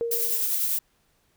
sine tone with exponential decay, 466.2 Hz, A#4, in tune, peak -22 dBFS, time 0.01-0.61 s, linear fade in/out 0 ms, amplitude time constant 130 ms
violet noise with tremolo, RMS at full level -24 dBFS, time 0.11-0.79 s, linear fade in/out 5 ms, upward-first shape triangle, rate 10 Hz, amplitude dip 35%
effects pink hiss -67 dBFS RMS until 1.36 s

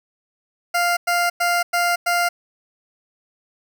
20% pulse tone bursts, 698.5 Hz, F5, in tune, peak -12 dBFS, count 5, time 0.74-2.29 s, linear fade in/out 10 ms, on 230 ms, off 100 ms, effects none

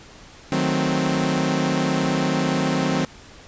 sawtooth chord, D# diminished seventh, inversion none, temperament equal, 155.56 / 185 / 220 / 261.6 Hz, D#3 / F#3 / A3 / C4, 0 / 0 / 0 / 0 cents, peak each -21 / -21 / -25 / -19 dBFS, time 0.52-3.05 s, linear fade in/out 2 ms, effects pink hiss -45 dBFS RMS until 3.47 s + resampled to 16000 Hz

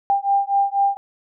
sine beating tone pair, 794 / 798.1 Hz, G5 / G5, +22 / +31 cents, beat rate 4.1 Hz, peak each -19 dBFS, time 0.1-0.97 s, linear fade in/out 0 ms, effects none

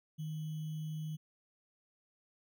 sine tone with sample-and-hold, 155.56 Hz, D#3, in tune, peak -37 dBFS, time 0.18-1.17 s, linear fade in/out 20 ms, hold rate 3150 Hz, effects none

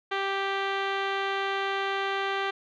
15% pulse tone with low-pass filter, 392 Hz, G4, in tune, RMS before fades -29 dBFS, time 0.11-2.51 s, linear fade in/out 10 ms, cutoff 2700 Hz, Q 6.8, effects none

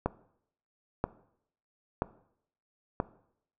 click train, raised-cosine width 1 ms, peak -13 dBFS, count 4, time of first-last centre 0.06-3.001 s, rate 1.02 Hz, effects noise-tail reverb RT60 0.7 s tail -18 dB re dry

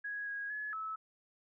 sine tone with pitch steps, 1662 / 1647 / 1701 / 1301 Hz, G#6 / G#6 / G#6 / E6, +1 / -15 / +41 / -23 cents, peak -37 dBFS, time 0.04-0.96 s, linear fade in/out 10 ms, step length 230 ms, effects none

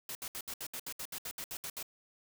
white noise bursts, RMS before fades -41 dBFS, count 14, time 0.09-1.828 s, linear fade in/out 2 ms, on 61 ms, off 68 ms, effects none

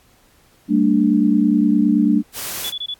sine chord, G suspended second, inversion none, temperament equal with one note detuned, 196 / 225.5 / 293.7 Hz, G3 / A3 / D4, 0 / +43 / 0 cents, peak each -18 / -16 / -16 dBFS, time 0.68-2.23 s, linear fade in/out 50 ms
white noise, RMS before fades -27 dBFS, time 2.33-2.73 s, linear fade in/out 50 ms
sine tone bursts, 3429 Hz, A7, 45 cents flat, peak -23 dBFS, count 4, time 2.64-2.942 s, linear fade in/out 5 ms, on 59 ms, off 22 ms
effects pink hiss -55 dBFS RMS until 2.99 s + AAC 64 kbps

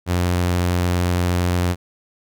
sawtooth tone, 88.7 Hz, F2, 27 cents sharp, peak -13 dBFS, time 0.06-1.76 s, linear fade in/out 50 ms, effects none

